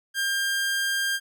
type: tone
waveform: sawtooth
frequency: 1600 Hz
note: G6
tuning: 35 cents sharp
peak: -20 dBFS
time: 0.14-1.2 s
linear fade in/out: 50 ms
effects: none